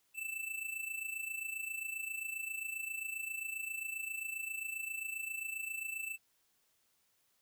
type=tone with amplitude modulation; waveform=square; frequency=2649 Hz; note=E7; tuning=8 cents sharp; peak=-36 dBFS; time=0.14-6.18 s; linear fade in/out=50 ms; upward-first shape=sine; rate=27.5 Hz; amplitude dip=70%; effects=white hiss -75 dBFS RMS until 7.41 s